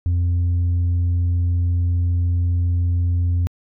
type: tone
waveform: sine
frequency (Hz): 87.31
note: F2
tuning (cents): 0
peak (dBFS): -13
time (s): 0.06-3.47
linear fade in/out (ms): 0
effects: tanh soft clip ceiling -15 dBFS